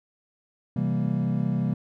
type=chord; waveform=triangle; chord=C dominant seventh; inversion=none; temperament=equal; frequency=130.81 / 164.81 / 196 / 233.1 Hz; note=C3 / E3 / G3 / Bb3; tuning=0 / 0 / 0 / 0 cents; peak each=-26 / -26 / -26 / -28 dBFS; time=0.76-1.74 s; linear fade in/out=5 ms; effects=none